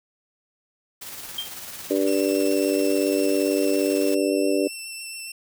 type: noise with tremolo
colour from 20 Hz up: white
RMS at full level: -36 dBFS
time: 1.01-4.15 s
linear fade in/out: 10 ms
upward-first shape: square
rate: 18 Hz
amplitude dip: 30%
type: tone with exponential decay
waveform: sine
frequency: 3178 Hz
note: G7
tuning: 23 cents sharp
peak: -23 dBFS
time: 1.38-1.56 s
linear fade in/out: 5 ms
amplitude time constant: 37 ms
type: harmonic tone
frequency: 97.5 Hz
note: G2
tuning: 9 cents flat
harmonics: 3 / 4 / 5 / 6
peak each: -23 / -24 / -26 / -26 dBFS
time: 1.9-4.68 s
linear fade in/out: 10 ms
type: tone with vibrato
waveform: 15% pulse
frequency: 2685 Hz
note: E7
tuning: 31 cents sharp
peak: -26 dBFS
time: 2.07-5.32 s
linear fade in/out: 5 ms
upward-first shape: triangle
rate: 7.2 Hz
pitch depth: 18 cents each way
effects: none